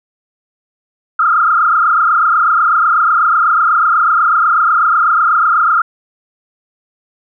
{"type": "tone with frequency modulation", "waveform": "sine", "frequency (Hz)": 1318.5, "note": "E6", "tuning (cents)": 0, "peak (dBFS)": -8, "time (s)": [1.19, 5.82], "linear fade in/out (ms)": 5, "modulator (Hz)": 28.1, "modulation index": 3.3, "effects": []}